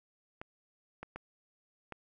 clicks, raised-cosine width 0.5 ms, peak -27 dBFS, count 4, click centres 0.415 / 1.03 / 1.16 / 1.923 s, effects none

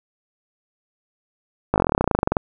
slowing click train, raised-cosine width 1 ms, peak -3 dBFS, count 21, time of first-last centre 1.74-2.368 s, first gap 19 ms, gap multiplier 1.05, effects none

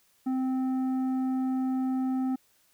sine tone with tanh clipping, 260 Hz, C4, 11 cents flat, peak -27 dBFS, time 0.26-2.36 s, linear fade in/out 10 ms, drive 8 dB, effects white hiss -66 dBFS RMS until 2.73 s

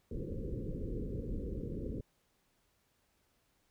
pink low-pass noise, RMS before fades -39 dBFS, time 0.11-2.01 s, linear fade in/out 5 ms, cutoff 520 Hz, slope 96 dB/octave, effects pink hiss -75 dBFS RMS until 3.7 s

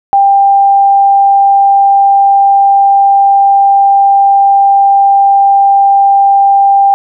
sine tone, 793 Hz, G5, 20 cents sharp, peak -3 dBFS, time 0.13-6.94 s, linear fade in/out 0 ms, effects none

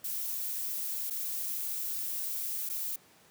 violet noise with dropouts, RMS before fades -35 dBFS, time 0.04-2.96 s, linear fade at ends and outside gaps 5 ms, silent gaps 1.1-1.106 / 2.691-2.697 s, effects pink hiss -60 dBFS RMS until 3.3 s + high-pass 150 Hz 12 dB/octave

